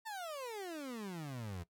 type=exponential sweep; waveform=30% pulse; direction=down; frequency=918 to 82.2 Hz; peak=-39 dBFS; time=0.05-1.64 s; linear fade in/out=20 ms; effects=noise-tail reverb RT60 0.1 s tail -18 dB re dry